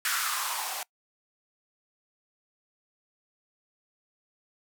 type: noise with band-pass filter sweep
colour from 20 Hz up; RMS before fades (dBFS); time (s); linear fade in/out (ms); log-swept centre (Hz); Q
violet; -31; 0.05-0.83; 2; 1500 to 700; 3.9
effects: noise-tail reverb RT60 0.1 s tail -24 dB re dry